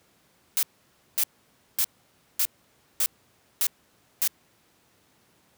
blue noise bursts, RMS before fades -23 dBFS, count 7, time 0.57-4.276 s, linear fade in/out 0 ms, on 58 ms, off 550 ms, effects pink hiss -63 dBFS RMS until 5.57 s + high-pass 100 Hz 12 dB/octave

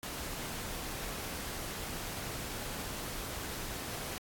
pink noise, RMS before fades -40 dBFS, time 0.03-4.18 s, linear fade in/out 0 ms, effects AAC 64 kbps

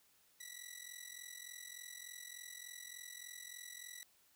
10% pulse ring-modulated tone, 1954 Hz, B6, 19 cents flat, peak -37 dBFS, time 0.4-4.03 s, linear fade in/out 0 ms, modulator 21.7 Hz, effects white hiss -71 dBFS RMS until 4.35 s

